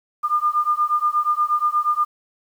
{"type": "beating tone pair", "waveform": "sine", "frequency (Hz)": [1203, 1211.4], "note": ["D6", "D#6"], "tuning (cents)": [41, -47], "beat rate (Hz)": 8.4, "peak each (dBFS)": -20, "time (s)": [0.23, 2.05], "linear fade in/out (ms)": 20, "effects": ["8-bit"]}